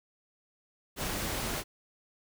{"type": "noise", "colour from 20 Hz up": "pink", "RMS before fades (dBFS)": -34, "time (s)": [0.96, 1.64], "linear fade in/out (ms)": 50, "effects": []}